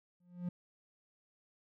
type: tone with exponential growth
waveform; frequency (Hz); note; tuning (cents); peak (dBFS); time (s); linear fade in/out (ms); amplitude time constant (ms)
triangle; 177.1; F3; +24; -30; 0.2-0.49; 5; 62
effects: none